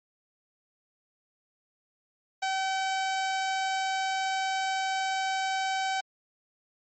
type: tone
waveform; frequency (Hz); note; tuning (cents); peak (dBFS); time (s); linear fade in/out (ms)
sawtooth; 766; G5; -40; -23; 2.42-6.01; 10
effects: low-pass 10000 Hz 12 dB/octave + MP3 32 kbps